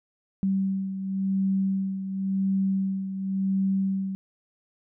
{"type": "beating tone pair", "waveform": "sine", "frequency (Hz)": [192.7, 193.63], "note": ["G3", "G3"], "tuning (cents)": [-29, -21], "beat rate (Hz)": 0.93, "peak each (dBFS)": [-24, -31], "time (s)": [0.43, 4.15], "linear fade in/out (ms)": 0, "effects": []}